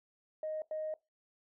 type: tone bursts at uneven times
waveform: sine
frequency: 622.3 Hz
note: D#5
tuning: in tune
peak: -34 dBFS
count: 2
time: 0.43-0.62 / 0.71-0.94 s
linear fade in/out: 2 ms
effects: noise-tail reverb RT60 0.2 s tail -21 dB re dry + tanh soft clip ceiling -30 dBFS